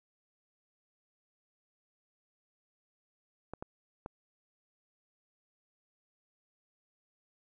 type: clicks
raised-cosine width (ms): 1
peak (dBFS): -26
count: 3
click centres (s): 3.536 / 3.625 / 4.061
effects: none